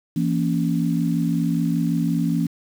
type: chord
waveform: sine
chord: A# diminished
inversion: second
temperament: just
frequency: 167.82 / 233.1 / 279.7 Hz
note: E3 / A#3 / C#4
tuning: +31 / 0 / +16 cents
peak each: -21 / -24 / -24 dBFS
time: 0.16-2.47 s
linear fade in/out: 5 ms
effects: 7-bit